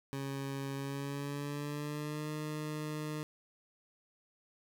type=tone with pitch glide; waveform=20% pulse; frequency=137.4 to 152.45 Hz; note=C#3 to D#3; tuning=-15 to -35 cents; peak=-32 dBFS; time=0.13-3.23 s; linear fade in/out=0 ms; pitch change=+180 cents; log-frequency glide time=0.75-2.31 s; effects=none